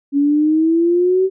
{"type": "exponential sweep", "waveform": "sine", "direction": "up", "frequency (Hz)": [279.1, 384.5], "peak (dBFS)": -11, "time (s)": [0.12, 1.3], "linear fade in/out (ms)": 50, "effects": []}